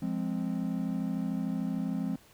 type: chord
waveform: triangle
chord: F minor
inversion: none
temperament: equal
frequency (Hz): 174.61 / 207.7 / 261.6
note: F3 / Ab3 / C4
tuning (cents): 0 / 0 / 0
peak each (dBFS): -32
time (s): 0.02-2.16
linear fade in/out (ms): 5
effects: pink hiss -59 dBFS RMS until 2.33 s